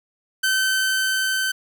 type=tone with level ramp; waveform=sawtooth; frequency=1537 Hz; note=G6; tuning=35 cents flat; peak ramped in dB=-14 to -17 dBFS; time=0.43-1.52 s; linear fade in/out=10 ms; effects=none